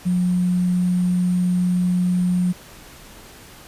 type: tone with sample-and-hold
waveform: sine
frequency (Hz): 179.6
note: F3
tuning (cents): +49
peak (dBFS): -16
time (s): 0.05-2.53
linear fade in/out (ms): 20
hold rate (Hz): 8820
effects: pink hiss -43 dBFS RMS until 3.67 s + resampled to 32000 Hz